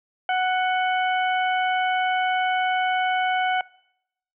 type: harmonic tone with a mistuned harmonic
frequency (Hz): 740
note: F#5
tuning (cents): 0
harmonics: 1 / 2 / 3 / 4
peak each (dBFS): -21 / -27 / -31 / -33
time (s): 0.29-3.61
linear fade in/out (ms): 2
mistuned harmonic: 4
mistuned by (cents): +25
effects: noise-tail reverb RT60 0.8 s tail -23 dB re dry